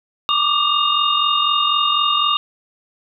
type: tone cluster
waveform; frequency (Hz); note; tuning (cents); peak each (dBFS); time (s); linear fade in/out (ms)
sine; 1160 / 1204 / 2819 / 3675; D6 / D6 / F7 / A#7; -22 / +43 / +16 / -25; -20; 0.29-2.37; 0
effects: none